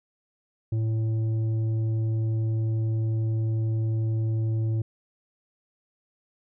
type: tone with tanh clipping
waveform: sine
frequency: 111.1 Hz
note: A2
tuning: 17 cents sharp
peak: -24 dBFS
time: 0.72-4.82 s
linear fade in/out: 5 ms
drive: 7 dB
effects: none